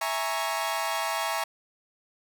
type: chord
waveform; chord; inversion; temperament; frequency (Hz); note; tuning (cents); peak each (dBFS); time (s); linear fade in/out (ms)
sawtooth; A# half-diminished seventh; second; equal; 659.3 / 830.6 / 932.3 / 1108.7; E5 / G#5 / A#5 / C#6; 0 / 0 / 0 / 0; -29; 0.01-1.44; 5
effects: none